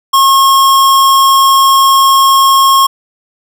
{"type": "tone", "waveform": "square", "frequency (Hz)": 1083, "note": "C#6", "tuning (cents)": -41, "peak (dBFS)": -5, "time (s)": [0.13, 2.87], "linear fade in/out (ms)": 10, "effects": []}